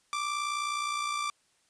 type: tone with amplitude modulation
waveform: sawtooth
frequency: 1174.7 Hz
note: D6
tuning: in tune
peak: -24 dBFS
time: 0.13-1.3 s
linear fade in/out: 0 ms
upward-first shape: sine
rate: 59.6 Hz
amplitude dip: 50%
effects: white hiss -69 dBFS RMS until 1.69 s + resampled to 22050 Hz